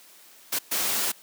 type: noise bursts at uneven times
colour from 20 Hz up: white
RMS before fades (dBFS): -26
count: 2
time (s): 0.52-0.59 / 0.71-1.12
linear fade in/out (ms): 10
effects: white hiss -52 dBFS RMS until 1.22 s + high-pass 200 Hz 12 dB/octave